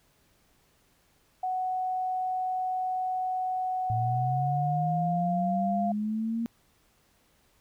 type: tone with pitch glide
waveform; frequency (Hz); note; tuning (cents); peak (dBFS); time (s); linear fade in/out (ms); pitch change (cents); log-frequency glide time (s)
sine; 742 to 696.3; F#5 to F5; +5 to -5; -27; 1.43-5.92; 5; -110; 4.17-5.34
type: linear sweep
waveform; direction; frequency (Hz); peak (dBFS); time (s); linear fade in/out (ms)
sine; up; 111.6 to 233.1; -27; 3.9-6.46; 0
effects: pink hiss -66 dBFS RMS until 7.6 s